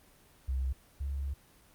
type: tone pair in turn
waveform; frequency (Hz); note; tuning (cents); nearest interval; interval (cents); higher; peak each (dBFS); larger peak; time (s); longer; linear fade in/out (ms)
sine; 65.41 / 69.3; C2 / C#2; 0 / 0; minor second; 100; second; -29 / -32; first; 0.48-0.73 / 1-1.34; second; 10
effects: pink hiss -61 dBFS RMS until 1.74 s + Opus 24 kbps